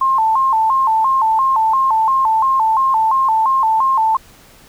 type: tone with vibrato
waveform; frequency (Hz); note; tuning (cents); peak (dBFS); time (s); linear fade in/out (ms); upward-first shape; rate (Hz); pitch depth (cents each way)
sine; 970; B5; -31; -11; 0.01-4.17; 5; square; 2.9; 160
effects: pink hiss -45 dBFS RMS until 4.68 s